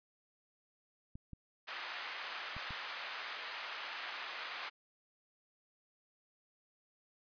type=clicks; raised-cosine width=5 ms; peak=-35 dBFS; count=4; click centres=1.155 / 1.333 / 2.566 / 2.707 s
type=band-pass noise; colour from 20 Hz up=white; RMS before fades=-44 dBFS; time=1.67-4.7 s; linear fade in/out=20 ms; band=870 to 2600 Hz; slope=12 dB/octave
effects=resampled to 11025 Hz